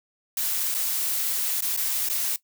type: noise with dropouts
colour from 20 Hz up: blue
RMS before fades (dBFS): -26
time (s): 0.37-2.36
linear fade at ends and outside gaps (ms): 2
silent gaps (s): 0.743-0.747 / 1.607-1.622 / 1.765-1.773 / 2.088-2.098
effects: noise-tail reverb RT60 0.1 s tail -18 dB re dry